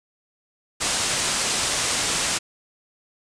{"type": "low-pass noise", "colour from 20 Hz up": "white", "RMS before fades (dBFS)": -24, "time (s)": [0.8, 2.39], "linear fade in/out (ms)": 20, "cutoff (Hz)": 9200, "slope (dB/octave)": 48, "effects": []}